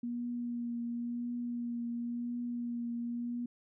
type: tone with vibrato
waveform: sine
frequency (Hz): 238.6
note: A#3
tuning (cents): +41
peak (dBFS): -34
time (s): 0.03-3.46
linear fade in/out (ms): 5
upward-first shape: triangle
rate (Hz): 0.95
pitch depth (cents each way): 21
effects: none